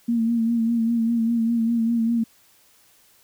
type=tone with vibrato; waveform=sine; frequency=230.5 Hz; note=A#3; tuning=19 cents flat; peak=-18 dBFS; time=0.08-2.24 s; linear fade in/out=10 ms; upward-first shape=sine; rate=5 Hz; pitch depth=41 cents each way; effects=white hiss -57 dBFS RMS until 3.23 s